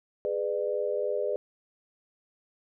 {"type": "chord", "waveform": "sine", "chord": "G# diminished", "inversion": "none", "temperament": "just", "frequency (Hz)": [415.3, 498.4, 598], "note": ["G#4", "B4", "D5"], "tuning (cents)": [0, 16, 31], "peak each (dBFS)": -31, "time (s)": [0.25, 1.36], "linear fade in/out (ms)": 0, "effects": []}